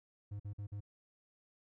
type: tone bursts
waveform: triangle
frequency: 102.2 Hz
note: G#2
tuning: 27 cents flat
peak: -38 dBFS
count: 4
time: 0.31-0.806 s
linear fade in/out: 10 ms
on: 88 ms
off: 48 ms
effects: none